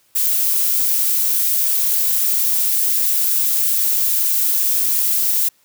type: noise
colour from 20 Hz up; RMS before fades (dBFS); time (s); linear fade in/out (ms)
violet; -17; 0.15-5.49; 10
effects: white hiss -58 dBFS RMS until 5.64 s + high-pass 60 Hz 12 dB/octave